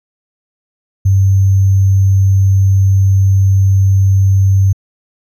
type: tone with sample-and-hold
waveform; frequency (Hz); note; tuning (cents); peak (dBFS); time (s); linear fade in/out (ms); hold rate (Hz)
sine; 96.9; G2; -20; -6; 1.05-4.73; 10; 6300
effects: resampled to 32000 Hz